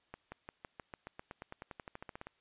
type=accelerating click train; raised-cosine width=0.5 ms; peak=-29 dBFS; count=21; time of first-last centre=0.14-2.27 s; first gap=180 ms; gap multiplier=0.94; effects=white hiss -73 dBFS RMS until 2.4 s + resampled to 8000 Hz